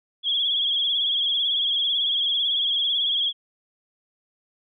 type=tone with vibrato; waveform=sine; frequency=3322 Hz; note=G#7; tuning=in tune; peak=-20 dBFS; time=0.23-3.33 s; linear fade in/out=50 ms; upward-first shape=triangle; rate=18 Hz; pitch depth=75 cents each way; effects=none